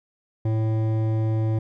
sine tone with hard clipping, 110.4 Hz, A2, 6 cents sharp, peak -22 dBFS, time 0.45-1.59 s, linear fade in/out 5 ms, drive 12 dB, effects none

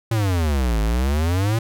square exponential two-way sweep, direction down then up, 116.54 to 52 to 116.54 Hz, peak -18 dBFS, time 0.11-1.59 s, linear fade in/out 5 ms, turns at 0.81 s, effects none

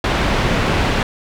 pink low-pass noise, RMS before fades -17 dBFS, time 0.04-1.03 s, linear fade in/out 2 ms, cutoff 3100 Hz, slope 12 dB/octave, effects none

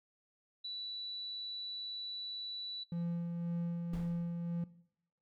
sine tone, 3951 Hz, B7, in tune, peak -39 dBFS, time 0.64-2.84 s, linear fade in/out 10 ms
triangle tone with tremolo, 170.9 Hz, F3, 37 cents flat, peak -32 dBFS, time 2.92-4.64 s, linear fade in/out 2 ms, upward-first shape sine, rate 1.9 Hz, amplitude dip 35%
brown noise with exponential decay, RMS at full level -40 dBFS, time 3.93-4.39 s, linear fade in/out 5 ms, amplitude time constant 98 ms
effects noise-tail reverb RT60 0.7 s tail -18 dB re dry

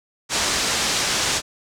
white low-pass noise, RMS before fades -22 dBFS, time 0.29-1.42 s, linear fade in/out 50 ms, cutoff 7400 Hz, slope 24 dB/octave, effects none

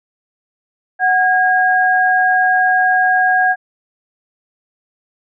sine tone pair together, 740 / 1631.8 Hz, F#5 / G#6, 0 / -31 cents, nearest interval octave + major second, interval 1369 cents, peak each -13 dBFS, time 0.99-3.56 s, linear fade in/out 50 ms, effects none

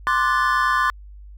triangle chord, D dominant seventh, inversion third, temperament equal with one note detuned, 1046.5 / 1174.7 / 1480 / 1743.8 Hz, C6 / D6 / F#6 / A6, 0 / 0 / 0 / -16 cents, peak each -19 / -20 / -23 / -21 dBFS, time 0.07-0.9 s, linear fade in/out 0 ms, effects added 50 Hz sine -38 dBFS peak until 1.37 s

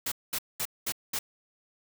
white noise bursts, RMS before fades -31 dBFS, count 5, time 0.06-1.19 s, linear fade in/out 5 ms, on 58 ms, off 210 ms, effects none

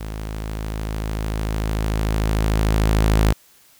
sawtooth tone with level ramp, 53.4 Hz, G#1, 49 cents sharp, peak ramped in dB -24 to -9 dBFS, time 0-3.33 s, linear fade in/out 10 ms, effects white hiss -53 dBFS RMS until 3.79 s

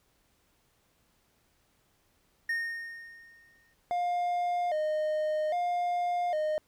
triangle tone with exponential decay, 1843 Hz, A#6, 20 cents flat, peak -25 dBFS, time 2.49-3.74 s, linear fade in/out 5 ms, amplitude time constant 270 ms
triangle tone with vibrato, 659.3 Hz, E5, in tune, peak -25 dBFS, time 3.91-6.58 s, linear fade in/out 0 ms, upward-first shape square, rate 0.62 Hz, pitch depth 120 cents each way
effects pink hiss -70 dBFS RMS until 6.67 s

